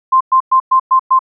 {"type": "tone bursts", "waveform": "sine", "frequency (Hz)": 1046.5, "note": "C6", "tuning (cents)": 0, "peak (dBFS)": -6, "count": 6, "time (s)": [0.12, 1.192], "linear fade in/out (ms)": 10, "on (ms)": 87, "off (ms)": 110, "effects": []}